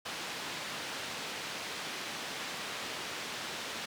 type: band-pass noise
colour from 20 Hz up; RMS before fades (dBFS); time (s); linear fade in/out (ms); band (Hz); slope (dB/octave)
white; -40; 0.05-3.86; 10; 140 to 3900; 12
effects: none